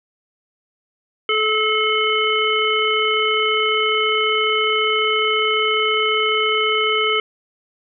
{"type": "harmonic tone", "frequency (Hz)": 432.7, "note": "A4", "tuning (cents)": -29, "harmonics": [1, 3, 5, 7], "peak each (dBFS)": [-21, -21, -21, -21], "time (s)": [1.29, 7.2], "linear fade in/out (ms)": 2, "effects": []}